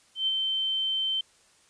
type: tone with ADSR envelope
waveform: sine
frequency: 3100 Hz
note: G7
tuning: 20 cents flat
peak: -22 dBFS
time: 0.15-1.21 s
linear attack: 120 ms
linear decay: 35 ms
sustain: -3 dB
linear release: 5 ms
effects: white hiss -61 dBFS RMS until 1.69 s + resampled to 22050 Hz